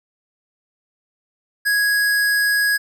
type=tone; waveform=square; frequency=1661.2 Hz; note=G#6; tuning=in tune; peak=-16 dBFS; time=1.65-2.78 s; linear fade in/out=20 ms; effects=none